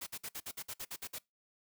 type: noise bursts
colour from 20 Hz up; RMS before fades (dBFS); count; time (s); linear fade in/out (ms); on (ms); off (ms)
white; -42; 11; 0.01-1.187; 10; 57; 55
effects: noise-tail reverb RT60 0.2 s tail -23 dB re dry